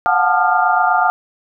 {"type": "tone cluster", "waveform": "sine", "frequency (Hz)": [716, 744, 876, 1213, 1397], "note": ["F5", "F#5", "A5", "D#6", "F6"], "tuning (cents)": [43, 9, -8, -44, 0], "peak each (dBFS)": -18, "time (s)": [0.06, 1.1], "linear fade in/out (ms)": 0, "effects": []}